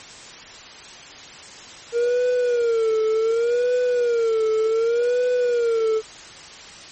triangle tone with vibrato, 466.2 Hz, A#4, in tune, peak -15 dBFS, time 1.92-6.02 s, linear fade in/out 50 ms, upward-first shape sine, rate 0.67 Hz, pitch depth 110 cents each way, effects white hiss -40 dBFS RMS until 6.91 s + MP3 32 kbps

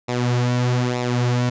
sawtooth tone with flanger, 123.2 Hz, B2, 4 cents flat, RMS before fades -20 dBFS, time 0.08-1.5 s, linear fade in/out 10 ms, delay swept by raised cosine 0.63 to 5.73 ms, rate 1.1 Hz, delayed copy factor -0.65, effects resampled to 16000 Hz

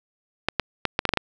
clicks, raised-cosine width 0.3 ms, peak -4 dBFS, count 8, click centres 0.486 / 0.597 / 0.853 / 0.991 / 1.053 / 1.091 / 1.137 / 1.173 s, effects none

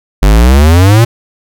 square exponential sweep, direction up, 47.21 to 120 Hz, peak -3 dBFS, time 0.22-1.05 s, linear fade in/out 10 ms, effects none

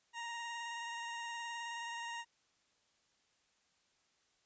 20% pulse tone with vibrato, 935 Hz, A#5, 5 cents sharp, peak -36 dBFS, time 0.13-2.25 s, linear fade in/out 50 ms, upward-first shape sine, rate 19 Hz, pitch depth 20 cents each way, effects white hiss -75 dBFS RMS until 4.45 s + resampled to 16000 Hz

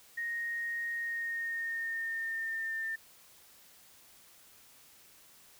sine tone with pitch glide, 1864.7 to 1797 Hz, A#6 to A6, 0 to +36 cents, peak -33 dBFS, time 0.17-2.96 s, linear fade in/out 10 ms, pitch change -64 cents, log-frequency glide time 0.93-2.83 s, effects white hiss -59 dBFS RMS until 5.59 s

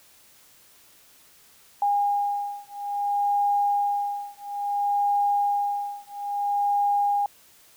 sine beating tone pair, 813 / 813.59 Hz, G#5 / G#5, -37 / -36 cents, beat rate 0.59 Hz, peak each -25 dBFS, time 1.82-7.26 s, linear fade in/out 2 ms, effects white hiss -55 dBFS RMS until 7.76 s

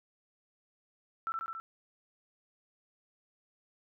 sine tone with echo, 1332 Hz, E6, 18 cents sharp, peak -31 dBFS, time 1.27-1.32 s, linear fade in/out 0 ms, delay 70 ms, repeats 4, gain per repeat -2 dB, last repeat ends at 1.6 s, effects none

